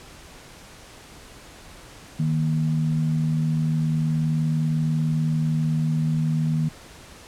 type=tone pair together; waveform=sine; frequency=155.56 / 235.9 Hz; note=D#3 / A#3; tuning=0 / +21 cents; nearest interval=perfect fifth; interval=721 cents; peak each=-20 / -28 dBFS; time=2.19-6.69 s; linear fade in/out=10 ms; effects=pink hiss -45 dBFS RMS until 7.27 s + low-pass 10000 Hz 12 dB/octave